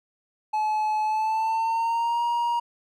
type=tone with pitch glide; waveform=triangle; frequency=858 to 946.5 Hz; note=A5 to A#5; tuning=-44 to +26 cents; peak=-20 dBFS; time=0.53-2.6 s; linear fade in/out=10 ms; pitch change=+170 cents; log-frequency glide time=1.03-2.23 s; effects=none